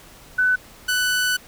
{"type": "tone pair in turn", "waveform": ["sine", "sawtooth"], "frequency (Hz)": [1500, 1492], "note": ["F#6", "F#6"], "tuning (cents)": [23, 14], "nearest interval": "unison", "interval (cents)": 9, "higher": "first", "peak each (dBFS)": -15, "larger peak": "neither", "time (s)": [[0.38, 0.56], [0.88, 1.37]], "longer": "second", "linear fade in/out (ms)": 10, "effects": ["pink hiss -46 dBFS RMS until 1.47 s"]}